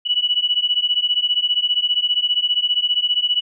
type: beating tone pair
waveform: sine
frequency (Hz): 2939 / 2954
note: F#7 / F#7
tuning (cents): -12 / -3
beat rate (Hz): 15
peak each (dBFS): -19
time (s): 0.05-3.41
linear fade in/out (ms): 20
effects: none